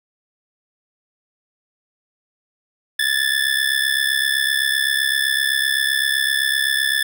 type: ring-modulated tone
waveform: 25% pulse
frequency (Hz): 1742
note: A6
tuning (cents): -18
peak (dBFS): -10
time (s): 2.99-7.03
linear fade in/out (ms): 5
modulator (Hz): 33.9
effects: none

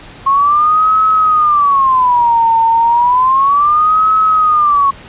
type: tone with vibrato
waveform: sine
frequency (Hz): 1080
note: C#6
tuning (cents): -45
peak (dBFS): -7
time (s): 0.26-4.91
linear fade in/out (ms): 10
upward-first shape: sine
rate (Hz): 0.32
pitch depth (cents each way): 300
effects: pink hiss -35 dBFS RMS until 5.08 s + resampled to 8000 Hz

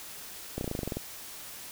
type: slowing click train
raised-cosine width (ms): 2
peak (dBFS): -19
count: 11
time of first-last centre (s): 0.58-0.97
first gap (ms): 31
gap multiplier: 1.05
effects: white hiss -44 dBFS RMS until 1.71 s

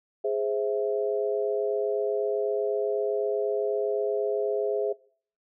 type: chord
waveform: sine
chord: Ab augmented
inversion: none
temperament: equal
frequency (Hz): 415.3 / 523.3 / 659.3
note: Ab4 / C5 / E5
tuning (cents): 0 / 0 / 0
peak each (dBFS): -26 / -31 / -30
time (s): 0.24-4.93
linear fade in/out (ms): 10
effects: noise-tail reverb RT60 0.5 s tail -22 dB re dry

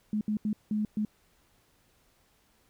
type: tone bursts at uneven times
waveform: sine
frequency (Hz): 212.1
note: G#3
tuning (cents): +37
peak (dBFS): -26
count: 5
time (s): 0.13-0.21 / 0.28-0.37 / 0.45-0.53 / 0.71-0.85 / 0.97-1.05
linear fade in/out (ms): 2
effects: pink hiss -67 dBFS RMS until 2.69 s

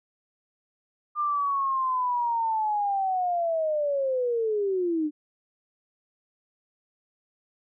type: linear sweep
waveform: sine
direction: down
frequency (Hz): 1203 to 293.7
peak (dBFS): -23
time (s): 1.15-5.11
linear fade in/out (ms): 50
effects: none

